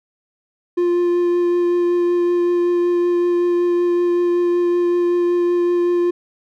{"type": "tone with vibrato", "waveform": "triangle", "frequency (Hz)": 350.2, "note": "F4", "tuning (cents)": 5, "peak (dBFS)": -12, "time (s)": [0.77, 6.11], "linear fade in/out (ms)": 10, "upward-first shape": "triangle", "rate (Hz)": 5.3, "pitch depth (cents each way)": 11, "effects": []}